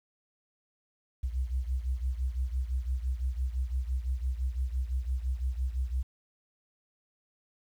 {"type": "beating tone pair", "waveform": "sine", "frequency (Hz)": [62, 67.9], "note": ["B1", "C#2"], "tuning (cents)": [7, -35], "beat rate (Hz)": 5.9, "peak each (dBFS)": [-30, -34], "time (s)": [1.23, 6.03], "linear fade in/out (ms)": 10, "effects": ["10-bit"]}